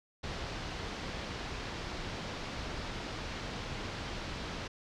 pink low-pass noise, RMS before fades -40 dBFS, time 0.23-4.68 s, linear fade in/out 10 ms, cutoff 5300 Hz, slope 24 dB/octave, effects none

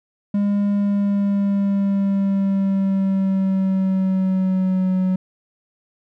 triangle tone with pitch glide, 202.8 to 185.97 Hz, G#3 to F#3, -41 to +9 cents, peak -14 dBFS, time 0.34-5.16 s, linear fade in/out 5 ms, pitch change -150 cents, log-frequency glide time 0.71-4.92 s, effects none

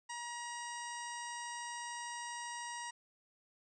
harmonic tone with a mistuned harmonic, 953 Hz, A#5, 38 cents sharp, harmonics 1 / 2 / 3 / 4 / 5 / 6 / 7 / 8 / 9, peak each -44 / -47 / -53 / -57 / -57 / -51 / -61 / -58 / -52 dBFS, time 0.09-2.91 s, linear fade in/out 10 ms, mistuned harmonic 9, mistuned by -70 cents, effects none

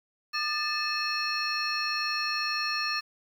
sine tone cluster, 1209 / 1765 / 2598 / 4293 / 5480 Hz, D6 / A6 / E7 / C8 / F8, +50 / +5 / -26 / +44 / -34 cents, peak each -33 / -34 / -34 / -32 / -37 dBFS, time 0.33-3.01 s, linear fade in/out 20 ms, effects 9-bit

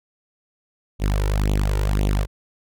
sawtooth tone with flanger, 50.4 Hz, G1, 49 cents sharp, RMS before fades -20 dBFS, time 0.99-2.27 s, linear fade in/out 50 ms, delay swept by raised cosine 0.29 to 2.19 ms, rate 1.9 Hz, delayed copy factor +0.85, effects none

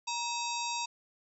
harmonic tone with a mistuned harmonic, 942 Hz, A#5, 18 cents sharp, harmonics 1 / 3 / 4 / 5 / 6 / 7 / 8, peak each -35 / -40 / -41 / -42 / -43 / -43 / -44 dBFS, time 0.07-0.86 s, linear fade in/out 10 ms, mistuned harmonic 3, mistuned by -140 cents, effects none

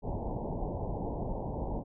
pink low-pass noise, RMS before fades -35 dBFS, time 0.02-1.84 s, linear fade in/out 50 ms, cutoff 950 Hz, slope 96 dB/octave, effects none

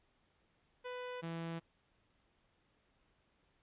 sawtooth tone pair in turn, 497.5 / 166.02 Hz, B4 / E3, +13 / +13 cents, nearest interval octave + perfect fifth, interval 1900 cents, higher first, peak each -38 / -36 dBFS, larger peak second, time 0.84-1.22 / 1.22-1.6 s, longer neither, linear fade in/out 20 ms, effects pink hiss -75 dBFS RMS until 3.62 s + resampled to 8000 Hz

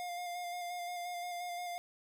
square tone with vibrato, 706 Hz, F5, 19 cents sharp, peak -39 dBFS, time 0-1.78 s, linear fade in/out 0 ms, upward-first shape square, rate 5.7 Hz, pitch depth 17 cents each way, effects none

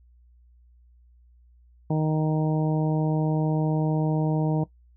harmonic tone, 155.56 Hz, D#3, in tune, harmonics 1 / 2 / 3 / 4 / 5 / 6, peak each -22 / -28 / -32 / -34 / -36 / -38 dBFS, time 1.9-4.64 s, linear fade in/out 5 ms, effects noise-tail reverb RT60 0.1 s tail -17 dB re dry + added 60 Hz sine -53 dBFS peak until 4.96 s

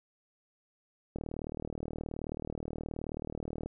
click train, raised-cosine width 2 ms, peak -24 dBFS, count 98, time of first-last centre 1.16-3.66 s, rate 38.8 Hz, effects none

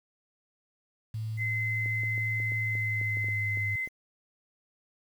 sine tone with pitch glide, 110 to 102.04 Hz, A2 to G#2, 0 to -30 cents, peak -31 dBFS, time 1.14-3.76 s, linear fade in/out 5 ms, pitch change -130 cents, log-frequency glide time 2.55-3.64 s
sine tone, 2057 Hz, C7, 30 cents flat, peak -29 dBFS, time 1.37-3.89 s, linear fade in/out 50 ms
clicks, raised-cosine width 2 ms, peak -33 dBFS, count 12, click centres 1.86 / 2.035 / 2.179 / 2.401 / 2.52 / 2.753 / 3.014 / 3.171 / 3.244 / 3.286 / 3.573 / 3.875 s
effects 9-bit

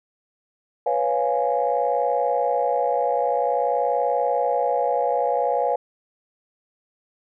sine chord, C# dominant seventh, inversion third, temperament equal, 493.9 / 554.4 / 698.5 / 830.6 Hz, B4 / C#5 / E#5 / G#5, 0 / 0 / 0 / 0 cents, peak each -24 dBFS, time 0.86-5.76 s, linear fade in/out 5 ms, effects tanh soft clip ceiling -9 dBFS

